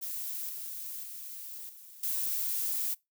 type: noise with level steps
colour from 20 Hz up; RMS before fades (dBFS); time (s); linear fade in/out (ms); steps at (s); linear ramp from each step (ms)
violet; -37 / -40 / -43 / -51 / -32; 0.01-2.95; 20; 0.49 / 1.03 / 1.69 / 2.03; 5
effects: noise-tail reverb RT60 0.2 s tail -23 dB re dry